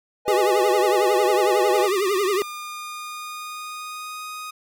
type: chord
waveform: triangle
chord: G# minor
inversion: first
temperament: equal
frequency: 493.9 / 622.3 / 830.6 Hz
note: B4 / D#5 / G#5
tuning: 0 / 0 / 0 cents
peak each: -21 / -23 / -21 dBFS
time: 0.25-1.89 s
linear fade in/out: 50 ms
type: tone with vibrato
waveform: square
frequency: 390.1 Hz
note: G4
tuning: 8 cents flat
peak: -20 dBFS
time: 0.28-2.42 s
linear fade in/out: 0 ms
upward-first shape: triangle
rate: 11 Hz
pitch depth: 160 cents each way
type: tone with pitch glide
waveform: sawtooth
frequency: 1200 to 1245.9 Hz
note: D6 to D#6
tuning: +37 to +2 cents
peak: -28 dBFS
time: 1.74-4.51 s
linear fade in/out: 10 ms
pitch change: +65 cents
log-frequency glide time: 1.99-4.25 s
effects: none